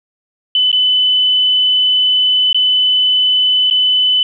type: tone with dropouts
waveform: sine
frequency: 3010 Hz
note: F#7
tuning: 29 cents sharp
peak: -9 dBFS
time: 0.55-4.23 s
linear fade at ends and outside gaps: 2 ms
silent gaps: 0.716-0.728 / 2.529-2.545 / 3.701-3.709 s
effects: none